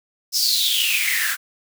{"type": "noise with high-pass filter sweep", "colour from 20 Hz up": "white", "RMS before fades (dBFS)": -20, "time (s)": [0.32, 1.37], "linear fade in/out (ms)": 50, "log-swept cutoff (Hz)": [5400, 1500], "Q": 9.1, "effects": []}